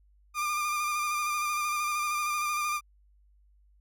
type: tone with vibrato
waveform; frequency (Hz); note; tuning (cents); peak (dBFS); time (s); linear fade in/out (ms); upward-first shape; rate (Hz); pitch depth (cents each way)
30% pulse; 1200; D6; +37; -25; 0.34-2.81; 50; square; 13; 21
effects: added 50 Hz sine -59 dBFS peak until 3.8 s